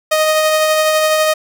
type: tone with tremolo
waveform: sawtooth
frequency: 622.3 Hz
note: D#5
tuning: in tune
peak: -6 dBFS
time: 0.11-1.34 s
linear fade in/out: 10 ms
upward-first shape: triangle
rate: 12 Hz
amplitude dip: 30%
effects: none